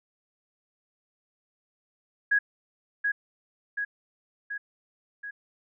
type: tone with echo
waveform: sine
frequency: 1659 Hz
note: G#6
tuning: 2 cents flat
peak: -19 dBFS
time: 2.31-2.39 s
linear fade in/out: 10 ms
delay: 730 ms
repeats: 4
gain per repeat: -4 dB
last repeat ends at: 5.31 s
effects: none